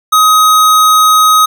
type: tone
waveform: square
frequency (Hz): 1260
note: D#6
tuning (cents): +21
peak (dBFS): -5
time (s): 0.12-1.46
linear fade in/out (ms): 10
effects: none